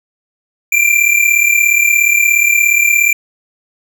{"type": "tone pair together", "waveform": "square", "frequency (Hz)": [2349, 2386], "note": ["D7", "D7"], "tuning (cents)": [0, 27], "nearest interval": "unison", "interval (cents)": 27, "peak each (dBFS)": -12, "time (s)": [0.72, 3.13], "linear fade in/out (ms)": 5, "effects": []}